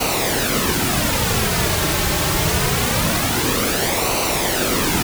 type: noise with flanger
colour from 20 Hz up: pink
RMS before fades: -19 dBFS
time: 0-5.03 s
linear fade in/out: 10 ms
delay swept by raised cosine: 0.58 to 4.18 ms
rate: 0.24 Hz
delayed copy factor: -0.6
effects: none